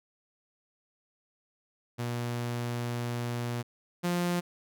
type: tone pair in turn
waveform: sawtooth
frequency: 120 / 175.63 Hz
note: B2 / F3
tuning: -49 / +10 cents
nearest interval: perfect fifth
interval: 659 cents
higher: second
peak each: -27 / -23 dBFS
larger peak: second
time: 1.98-3.63 / 4.03-4.41 s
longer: first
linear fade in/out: 20 ms
effects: none